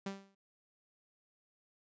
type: tone with exponential decay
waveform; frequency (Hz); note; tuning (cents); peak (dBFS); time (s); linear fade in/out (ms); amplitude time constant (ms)
sawtooth; 196; G3; 0; -32; 0.06-0.35; 5; 63
effects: resampled to 16000 Hz